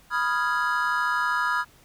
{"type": "chord", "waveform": "triangle", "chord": "F half-diminished seventh", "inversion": "second", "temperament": "equal", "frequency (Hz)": [987.8, 1244.5, 1396.9, 1661.2], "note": ["Cb6", "Eb6", "F6", "Ab6"], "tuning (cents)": [0, 0, 0, 0], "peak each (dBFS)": -26, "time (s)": [0.1, 1.65], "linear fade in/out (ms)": 50, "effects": ["pink hiss -56 dBFS RMS until 1.84 s"]}